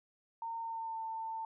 sine tone with pitch glide, 915 to 895.7 Hz, A#5 to A5, -32 to +31 cents, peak -37 dBFS, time 0.42-1.45 s, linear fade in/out 2 ms, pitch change -37 cents, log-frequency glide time 0.6-0.97 s, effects none

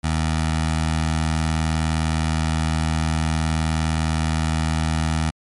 15% pulse tone with notch filter, 79.5 Hz, D#2, 38 cents sharp, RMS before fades -21 dBFS, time 0.03-5.31 s, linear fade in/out 20 ms, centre 380 Hz, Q 0.9, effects MP3 48 kbps

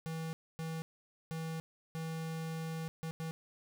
square tone bursts at uneven times, 161.8 Hz, E3, 32 cents flat, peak -38 dBFS, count 6, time 0.06-0.33 / 0.59-0.82 / 1.31-1.6 / 1.95-2.88 / 3.03-3.11 / 3.2-3.31 s, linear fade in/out 0 ms, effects none

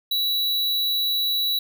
square tone, 3925 Hz, B7, 11 cents flat, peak -21 dBFS, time 0.11-1.59 s, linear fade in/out 5 ms, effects none

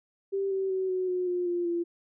sine tone with pitch steps, 392 / 384.6 / 377.3 / 370.2 / 363.2 / 356.4 / 349.6 / 343 Hz, G4 / G4 / F#4 / F#4 / F#4 / F4 / F4 / F4, 0 / -33 / +34 / +1 / -32 / +35 / +2 / -31 cents, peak -26 dBFS, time 0.32-1.84 s, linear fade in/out 20 ms, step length 190 ms, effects none

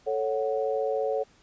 sine chord, F# minor, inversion first, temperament equal, 440 / 554.4 / 740 Hz, A4 / C#5 / F#5, 0 / 0 / 0 cents, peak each -28 / -28 / -33 dBFS, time 0.06-1.24 s, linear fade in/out 20 ms, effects pink hiss -60 dBFS RMS until 1.42 s + resampled to 16000 Hz

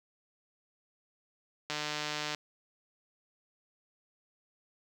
click train, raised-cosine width 0.2 ms, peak -17 dBFS, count 98, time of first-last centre 1.7-2.347 s, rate 150 Hz, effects high-pass 80 Hz 12 dB/octave + 9-bit

